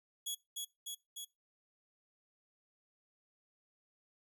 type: tone with echo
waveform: 15% pulse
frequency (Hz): 3352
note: G#7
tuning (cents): +15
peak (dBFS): -30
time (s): 0.26-0.35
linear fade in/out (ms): 10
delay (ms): 300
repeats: 3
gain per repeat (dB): -2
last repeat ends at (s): 1.25
effects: noise-tail reverb RT60 0.2 s tail -20 dB re dry